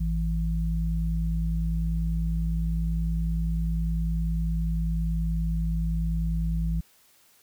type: tone pair together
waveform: sine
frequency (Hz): 55 / 164.81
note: A1 / E3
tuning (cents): 0 / 0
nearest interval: octave + perfect fifth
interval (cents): 1900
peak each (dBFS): -25 / -28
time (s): 0-6.81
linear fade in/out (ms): 10
effects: white hiss -60 dBFS RMS until 7.42 s